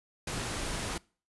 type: noise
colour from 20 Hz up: pink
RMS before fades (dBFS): -35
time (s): 0.27-0.98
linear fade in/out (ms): 5
effects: noise-tail reverb RT60 0.4 s tail -24 dB re dry + resampled to 24000 Hz